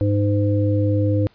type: harmonic tone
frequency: 102.3 Hz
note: G#2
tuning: 26 cents flat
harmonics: 1 / 3 / 5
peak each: -17 / -22 / -24 dBFS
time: 0.01-1.27 s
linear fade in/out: 0 ms
effects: pink hiss -56 dBFS RMS until 1.34 s + resampled to 11025 Hz